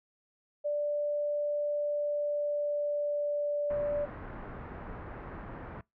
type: tone with pitch glide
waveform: sine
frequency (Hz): 587.3 to 583.9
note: D5 to D5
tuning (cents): 0 to -10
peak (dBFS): -28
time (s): 0.64-4.06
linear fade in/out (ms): 20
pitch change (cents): -10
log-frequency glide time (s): 1.69-3.93
type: low-pass noise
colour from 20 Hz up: pink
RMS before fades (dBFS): -43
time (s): 3.7-5.81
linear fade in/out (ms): 2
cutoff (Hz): 1700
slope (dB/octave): 24
effects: noise-tail reverb RT60 0.2 s tail -25 dB re dry